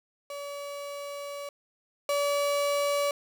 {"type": "tone pair in turn", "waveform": "35% pulse", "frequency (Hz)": [570, 572.6], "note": ["C#5", "D5"], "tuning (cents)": [48, -44], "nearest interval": "unison", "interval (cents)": 8, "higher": "second", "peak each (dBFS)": [-34, -23], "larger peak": "second", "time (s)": [[0.3, 1.49], [2.09, 3.11]], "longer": "first", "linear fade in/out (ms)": 2, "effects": []}